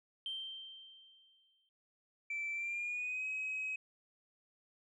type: tone with exponential decay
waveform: sine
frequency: 3136 Hz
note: G7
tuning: in tune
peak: -36 dBFS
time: 0.26-1.69 s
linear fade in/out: 1 ms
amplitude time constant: 310 ms
type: tone with pitch glide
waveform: sine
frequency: 2331 to 2542 Hz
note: D7 to D#7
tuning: -14 to +36 cents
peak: -35 dBFS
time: 2.3-3.76 s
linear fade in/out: 5 ms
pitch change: +150 cents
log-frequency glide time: 2.53-3.26 s
effects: tanh soft clip ceiling -33 dBFS